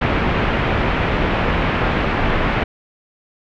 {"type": "low-pass noise", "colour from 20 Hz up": "pink", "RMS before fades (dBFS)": -18, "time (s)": [0.01, 2.64], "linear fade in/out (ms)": 10, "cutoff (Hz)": 2700, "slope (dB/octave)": 24, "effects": []}